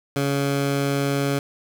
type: tone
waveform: 15% pulse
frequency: 140 Hz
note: C#3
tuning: 18 cents sharp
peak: -14 dBFS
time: 0.16-1.39 s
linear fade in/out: 2 ms
effects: none